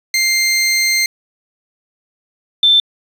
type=tone pair in turn; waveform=20% pulse / sine; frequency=2100 / 3549 Hz; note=C7 / A7; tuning=+6 / +14 cents; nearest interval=major sixth; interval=908 cents; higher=second; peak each=-7 dBFS; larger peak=neither; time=0.14-1.06 / 2.63-2.8 s; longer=first; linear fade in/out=2 ms; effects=resampled to 32000 Hz + 7-bit